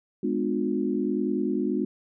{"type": "chord", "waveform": "sine", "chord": "G# diminished seventh", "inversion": "none", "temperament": "just", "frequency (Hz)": [207.7, 249.2, 299, 358.8], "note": ["G#3", "B3", "D4", "F4"], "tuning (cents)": [0, 16, 31, 47], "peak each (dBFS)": -29, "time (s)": [0.23, 1.85], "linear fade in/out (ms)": 5, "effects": []}